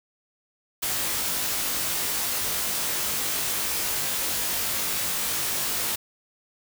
white noise with comb filter, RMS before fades -27 dBFS, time 0.82-5.96 s, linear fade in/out 10 ms, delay 20 ms, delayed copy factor +0.8, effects none

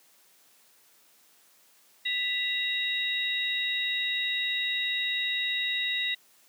sine tone cluster, 1981 / 2769 / 3796 Hz, B6 / F7 / A#7, +5 / -15 / +31 cents, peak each -31 / -34 / -29 dBFS, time 2.05-6.15 s, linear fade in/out 10 ms, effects white hiss -61 dBFS RMS until 6.48 s + high-pass 200 Hz 12 dB/octave

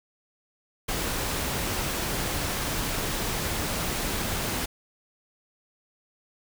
pink noise, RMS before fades -29 dBFS, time 0.88-4.66 s, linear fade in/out 10 ms, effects none

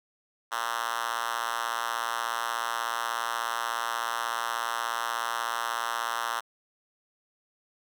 5% pulse tone with high-pass filter, 116.54 Hz, A#2, in tune, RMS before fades -31 dBFS, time 0.51-6.41 s, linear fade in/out 20 ms, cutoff 1100 Hz, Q 1.7, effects none

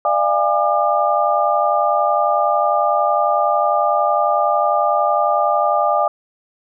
sine tone cluster, 595 / 686 / 819 / 1202 Hz, D5 / F5 / G#5 / D6, +22 / -31 / -24 / +40 cents, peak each -19 dBFS, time 0.05-6.08 s, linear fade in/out 2 ms, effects none

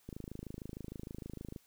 click train, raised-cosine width 3 ms, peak -30 dBFS, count 40, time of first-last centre 0.09-1.562 s, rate 26.5 Hz, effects white hiss -68 dBFS RMS until 1.66 s

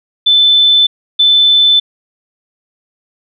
sine tone pair in turn, 3520 / 3520 Hz, A7 / A7, 0 / 0 cents, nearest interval unison, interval 0 cents, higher neither, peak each -5 dBFS, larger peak neither, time 0.26-0.87 / 1.19-1.8 s, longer neither, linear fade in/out 10 ms, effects none

